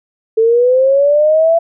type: linear sweep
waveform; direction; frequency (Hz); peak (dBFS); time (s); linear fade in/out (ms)
sine; up; 440 to 674; -7; 0.37-1.59; 10
effects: none